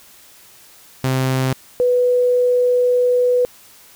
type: tone pair in turn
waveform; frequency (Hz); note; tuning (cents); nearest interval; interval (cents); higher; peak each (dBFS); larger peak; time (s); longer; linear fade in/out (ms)
sawtooth / sine; 130.9 / 494.2; C3 / B4; +1 / +1; octave + major seventh; 2300; second; -12; neither; 1.04-1.53 / 1.8-3.45; second; 0
effects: white hiss -46 dBFS RMS until 3.95 s